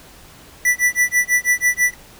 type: tone with tremolo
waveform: square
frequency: 1971 Hz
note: B6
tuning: 4 cents flat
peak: -12 dBFS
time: 0.65-1.94 s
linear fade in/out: 2 ms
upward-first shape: sine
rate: 6.1 Hz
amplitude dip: 100%
effects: pink hiss -44 dBFS RMS until 2.19 s